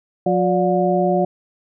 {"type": "harmonic tone with a mistuned harmonic", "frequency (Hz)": 180, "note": "F#3", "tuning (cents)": -47, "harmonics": [1, 2, 3, 4], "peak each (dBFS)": [-20, -20, -20, -20], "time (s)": [0.26, 1.25], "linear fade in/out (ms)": 5, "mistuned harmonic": 3, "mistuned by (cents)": 120, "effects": []}